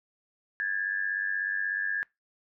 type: tone pair together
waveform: sine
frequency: 1646.5 / 1743 Hz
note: G#6 / A6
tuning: -15 / -17 cents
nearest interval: minor second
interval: 98 cents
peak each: -30 / -31 dBFS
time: 0.6-2.03 s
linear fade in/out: 0 ms
effects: noise-tail reverb RT60 0.2 s tail -23 dB re dry